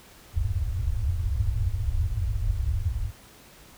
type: low-pass noise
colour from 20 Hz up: white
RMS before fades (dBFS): -26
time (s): 0.33-3.12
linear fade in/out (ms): 50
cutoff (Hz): 110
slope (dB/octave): 96
effects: pink hiss -51 dBFS RMS until 3.77 s